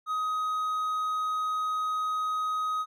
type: tone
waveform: triangle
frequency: 1258 Hz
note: D#6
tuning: 19 cents sharp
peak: -25 dBFS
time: 0.06-2.86 s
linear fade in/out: 50 ms
effects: none